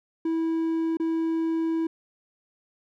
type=tone with dropouts; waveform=triangle; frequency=326.3 Hz; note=E4; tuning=18 cents flat; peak=-21 dBFS; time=0.25-1.87 s; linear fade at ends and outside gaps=5 ms; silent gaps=0.971-0.998 s; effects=none